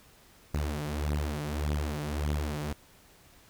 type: beating tone pair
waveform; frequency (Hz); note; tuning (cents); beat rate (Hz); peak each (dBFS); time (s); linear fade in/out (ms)
sawtooth; 73.42 / 75.12; D2 / D2; 0 / +40; 1.7; -28 / -29; 0.54-2.73; 5
effects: pink hiss -58 dBFS RMS until 3.49 s